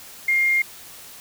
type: tone with quantisation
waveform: sine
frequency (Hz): 2122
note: C7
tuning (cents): +24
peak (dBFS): -16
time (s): 0.28-0.62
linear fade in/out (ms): 5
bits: 7
effects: white hiss -42 dBFS RMS until 1.2 s